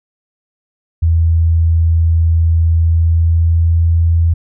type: tone with pitch glide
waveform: sine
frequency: 82.41 to 83.37 Hz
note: E2 to E2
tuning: 0 to +20 cents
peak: -8 dBFS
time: 1.02-4.34 s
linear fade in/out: 10 ms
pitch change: +20 cents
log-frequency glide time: 2.77-3.8 s
effects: none